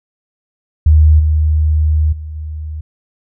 sine tone with level steps, 77.1 Hz, D#2, 15 cents flat, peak -4 / -9 / -23 / -21 dBFS, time 0.86-2.81 s, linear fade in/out 5 ms, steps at 1.19 / 2.12 / 2.35 s, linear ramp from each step 10 ms, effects none

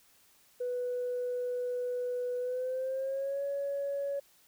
sine tone with pitch glide, 493.9 to 560.8 Hz, B4 to C#5, 0 to +20 cents, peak -30 dBFS, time 0.6-4.2 s, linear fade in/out 10 ms, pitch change +220 cents, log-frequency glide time 2.39-3.43 s, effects tanh soft clip ceiling -27 dBFS + white hiss -64 dBFS RMS until 4.47 s

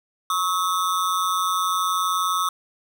square ring-modulated tone, 1198 Hz, D6, 34 cents sharp, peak -18 dBFS, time 0.3-2.49 s, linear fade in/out 2 ms, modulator 89.8 Hz, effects none

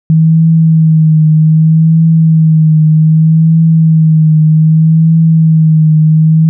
sine tone with vibrato, 159.1 Hz, D#3, 39 cents sharp, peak -3 dBFS, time 0.1-6.49 s, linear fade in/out 0 ms, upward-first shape triangle, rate 0.64 Hz, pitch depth 42 cents each way, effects none

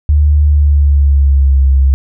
sine tone with pitch glide, 73.9 to 67.38 Hz, D2 to C#2, +11 to -49 cents, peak -5 dBFS, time 0.09-1.94 s, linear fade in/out 0 ms, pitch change -160 cents, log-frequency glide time 0.46-1.62 s, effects none

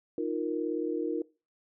sine chord, Eb suspended second, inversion none, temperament just, 311.1 / 350 / 466.7 Hz, Eb4 / F4 / Bb4, 0 / +4 / +2 cents, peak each -33 dBFS, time 0.18-1.22 s, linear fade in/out 2 ms, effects noise-tail reverb RT60 0.3 s tail -21 dB re dry

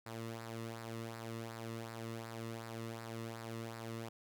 sawtooth tone with flanger, 114.2 Hz, A#2, 35 cents flat, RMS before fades -45 dBFS, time 0.06-4.09 s, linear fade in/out 5 ms, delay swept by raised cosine 0.31 to 1.31 ms, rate 2.7 Hz, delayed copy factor -0.6, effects none

